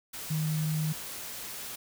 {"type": "tone in noise", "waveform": "sine", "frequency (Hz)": 155.56, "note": "D#3", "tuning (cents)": 0, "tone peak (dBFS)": -27, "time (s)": [0.3, 0.93], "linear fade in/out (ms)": 10, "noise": "white", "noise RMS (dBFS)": -40, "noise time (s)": [0.13, 1.76], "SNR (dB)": 10, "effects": []}